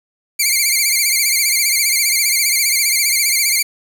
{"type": "tone with vibrato", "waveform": "10% pulse", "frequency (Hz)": 2217, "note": "C#7", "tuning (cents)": 0, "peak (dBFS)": -4, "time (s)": [0.39, 3.63], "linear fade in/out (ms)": 10, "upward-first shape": "sine", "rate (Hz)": 15, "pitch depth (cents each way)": 110, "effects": ["7-bit"]}